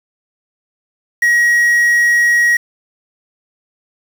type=tone with quantisation; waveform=triangle; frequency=1900 Hz; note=A#6; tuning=33 cents sharp; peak=-7 dBFS; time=1.22-2.57 s; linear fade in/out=5 ms; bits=5; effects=none